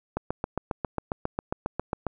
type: click train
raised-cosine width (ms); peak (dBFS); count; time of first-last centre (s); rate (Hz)
1; -13; 15; 0.17-2.067; 7.38
effects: none